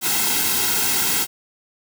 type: noise with comb filter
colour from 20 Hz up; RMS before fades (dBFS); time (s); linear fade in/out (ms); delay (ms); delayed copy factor
white; -20; 0.01-1.27; 50; 1.7; -0.8
effects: none